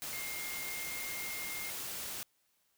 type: tone in noise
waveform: sine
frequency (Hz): 2125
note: C7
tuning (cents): +26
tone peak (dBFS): -42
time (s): 0.13-1.7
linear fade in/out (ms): 0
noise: white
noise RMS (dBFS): -41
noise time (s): 0.02-2.23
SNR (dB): -4
effects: white hiss -75 dBFS RMS until 2.77 s